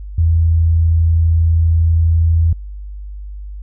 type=tone; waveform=sine; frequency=82.4 Hz; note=E2; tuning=in tune; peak=-9 dBFS; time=0.18-2.53 s; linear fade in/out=5 ms; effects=added 50 Hz sine -26 dBFS peak until 3.62 s